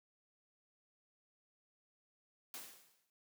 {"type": "noise with exponential decay", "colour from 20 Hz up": "white", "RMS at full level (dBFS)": -45, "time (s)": [2.54, 3.1], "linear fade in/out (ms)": 1, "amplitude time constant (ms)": 120, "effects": ["high-pass 150 Hz 12 dB/octave"]}